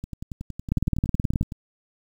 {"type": "two click trains", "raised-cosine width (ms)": 5, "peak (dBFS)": [-20, -9], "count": [17, 14], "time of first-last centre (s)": [[0.04, 1.521], [0.72, 1.411]], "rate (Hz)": [10.8, 18.8], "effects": ["8-bit"]}